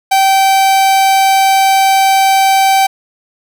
45% pulse tone, 775 Hz, G5, 20 cents flat, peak -7 dBFS, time 0.11-2.87 s, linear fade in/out 10 ms, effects none

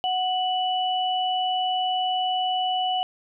sine tone pair together, 740 / 2960 Hz, F#5 / F#7, 0 / 0 cents, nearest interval 2 octaves, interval 2400 cents, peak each -23 / -27 dBFS, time 0.04-3.03 s, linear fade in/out 0 ms, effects none

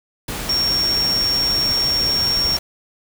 sine tone in noise, 5530 Hz, F8, 18 cents flat, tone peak -16 dBFS, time 0.49-2.57 s, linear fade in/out 5 ms, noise pink, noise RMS -27 dBFS, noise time 0.28-2.59 s, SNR +8 dB, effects none

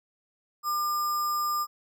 sine tone with sample-and-hold, 1200 Hz, D6, 37 cents sharp, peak -25 dBFS, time 0.63-1.67 s, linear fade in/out 50 ms, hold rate 6300 Hz, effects none

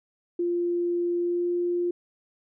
sine tone with pitch glide, 347.9 to 350.5 Hz, F4 to F4, -7 to +6 cents, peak -23 dBFS, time 0.39-1.91 s, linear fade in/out 5 ms, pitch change +13 cents, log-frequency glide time 1.17-1.49 s, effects none

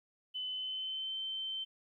sine tone with pitch glide, 3021 to 3097 Hz, F#7 to G7, +35 to -22 cents, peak -36 dBFS, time 0.34-1.65 s, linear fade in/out 20 ms, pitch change +43 cents, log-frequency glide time 0.45-1.17 s, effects 13-bit

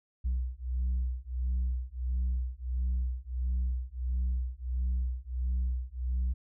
sine beating tone pair, 61.74 / 63.24 Hz, B1 / B1, 0 / +42 cents, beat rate 1.5 Hz, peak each -30 / -30 dBFS, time 0.24-6.34 s, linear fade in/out 20 ms, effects tanh soft clip ceiling -25 dBFS

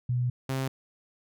sine / sawtooth tone pair in turn, 123.47 / 133.03 Hz, B2 / C3, 0 / +29 cents, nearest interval minor second, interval 129 cents, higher second, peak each -24 dBFS, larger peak neither, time 0.09-0.3 / 0.49-0.68 s, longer first, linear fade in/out 5 ms, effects none

